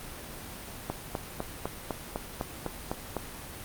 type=click train; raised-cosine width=1 ms; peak=-16 dBFS; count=10; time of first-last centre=0.9-3.167 s; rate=3.97 Hz; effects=pink hiss -42 dBFS RMS until 3.64 s + Opus 32 kbps